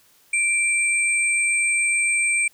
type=tone pair together; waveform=sine; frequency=2349 / 8371 Hz; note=D7 / C9; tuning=0 / 0 cents; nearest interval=octave + minor seventh; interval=2200 cents; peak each=-19 / -23 dBFS; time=0.33-2.48 s; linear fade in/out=5 ms; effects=white hiss -57 dBFS RMS until 2.53 s